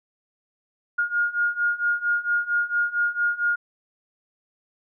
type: beating tone pair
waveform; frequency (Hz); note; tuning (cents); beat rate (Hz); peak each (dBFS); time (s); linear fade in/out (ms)
sine; 1422 / 1426.4; F6 / F6; +31 / +36; 4.4; -25 / -23; 0.98-3.56; 10
effects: none